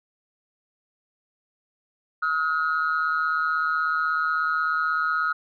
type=tone pair together; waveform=sine; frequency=1277 / 1433.3 Hz; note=D#6 / F6; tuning=+45 / +45 cents; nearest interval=major second; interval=200 cents; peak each=-23 dBFS; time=2.22-5.33 s; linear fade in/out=10 ms; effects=tanh soft clip ceiling -16 dBFS